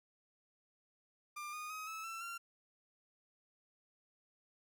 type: tone with pitch steps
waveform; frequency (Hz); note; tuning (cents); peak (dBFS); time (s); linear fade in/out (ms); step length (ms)
30% pulse; 1195 / 1229.3 / 1264.6 / 1300.9 / 1338.2 / 1376.7; D6 / D#6 / D#6 / E6 / E6 / F6; +30 / -21 / +28 / -23 / +26 / -25; -40; 1.36-2.38; 10; 170
effects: none